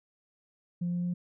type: tone with pitch steps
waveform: sine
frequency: 174.61 / 175.62 / 176.64 Hz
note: F3 / F3 / F3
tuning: 0 / +10 / +20 cents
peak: -27 dBFS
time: 0.81-1.14 s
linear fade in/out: 10 ms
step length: 110 ms
effects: tanh soft clip ceiling -25 dBFS